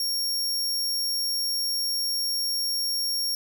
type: tone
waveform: sawtooth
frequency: 5540 Hz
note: F8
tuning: 15 cents flat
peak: -22 dBFS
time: 0-3.35 s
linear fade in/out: 2 ms
effects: none